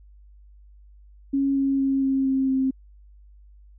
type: tone with pitch steps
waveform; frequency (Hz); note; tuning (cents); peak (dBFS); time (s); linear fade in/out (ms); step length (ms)
sine; 275.2 / 273 / 270.8 / 268.6 / 266.4 / 264.3; C#4 / C#4 / C#4 / C4 / C4 / C4; -12 / -26 / -40 / +46 / +31 / +18; -19; 1.33-2.71; 10; 230
effects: added 50 Hz sine -47 dBFS peak until 3.78 s